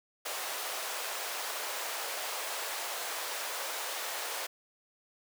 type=high-pass noise; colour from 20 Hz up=pink; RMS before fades=-37 dBFS; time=0.25-4.47 s; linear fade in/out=10 ms; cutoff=530 Hz; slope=24 dB/octave; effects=none